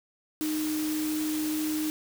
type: tone in noise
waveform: sine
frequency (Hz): 308.3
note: D#4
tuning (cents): -16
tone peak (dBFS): -27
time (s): 0.41-1.9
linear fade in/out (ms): 0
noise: white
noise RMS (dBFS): -37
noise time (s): 0.41-1.9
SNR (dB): +7
effects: none

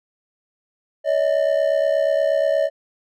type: ring-modulated tone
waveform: triangle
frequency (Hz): 601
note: D5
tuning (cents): +40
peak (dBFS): -11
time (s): 1.04-2.7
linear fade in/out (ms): 50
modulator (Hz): 34.2
effects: none

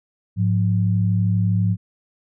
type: tone pair together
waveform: sine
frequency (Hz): 105.6 / 177.98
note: G#2 / F3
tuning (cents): +29 / +33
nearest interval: major sixth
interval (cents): 904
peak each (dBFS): -17 / -21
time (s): 0.36-1.77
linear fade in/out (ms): 50
effects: none

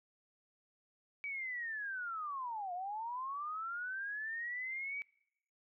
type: linear two-way sweep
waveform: sine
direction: down then up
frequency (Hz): 2294 to 697 to 2294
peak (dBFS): -38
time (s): 1.24-5.02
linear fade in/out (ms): 0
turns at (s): 2.73
effects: noise-tail reverb RT60 0.8 s tail -25 dB re dry

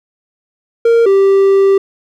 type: tone pair in turn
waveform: triangle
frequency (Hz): 463.6 / 391.4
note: A#4 / G4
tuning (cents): -10 / -3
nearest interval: minor third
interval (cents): 293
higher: first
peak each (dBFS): -4 / -4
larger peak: neither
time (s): 0.85-1.06 / 1.06-1.78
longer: second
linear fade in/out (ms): 5
effects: none

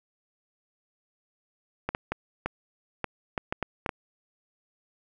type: clicks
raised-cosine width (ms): 0.5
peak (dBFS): -13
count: 10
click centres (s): 1.89 / 1.949 / 2.12 / 2.46 / 3.043 / 3.378 / 3.525 / 3.627 / 3.862 / 3.892
effects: none

